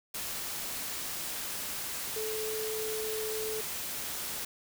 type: tone in noise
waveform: sine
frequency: 435.1 Hz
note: A4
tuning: 19 cents flat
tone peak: -34 dBFS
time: 2.16-3.61 s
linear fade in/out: 5 ms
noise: white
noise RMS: -37 dBFS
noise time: 0.14-4.45 s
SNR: 0 dB
effects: none